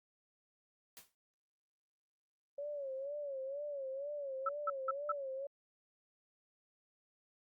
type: noise with exponential decay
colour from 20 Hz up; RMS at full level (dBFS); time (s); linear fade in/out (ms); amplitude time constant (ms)
white; -50; 0.97-1.15; 0; 37
type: tone with vibrato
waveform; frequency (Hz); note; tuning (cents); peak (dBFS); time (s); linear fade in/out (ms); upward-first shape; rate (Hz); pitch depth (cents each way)
sine; 558; C#5; +11; -39; 2.58-5.47; 5; sine; 2.1; 100
type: tone bursts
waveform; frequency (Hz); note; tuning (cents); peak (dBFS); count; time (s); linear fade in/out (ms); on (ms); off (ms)
sine; 1318.5; E6; 0; -31; 4; 4.46-5.12; 5; 30; 180
effects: Opus 48 kbps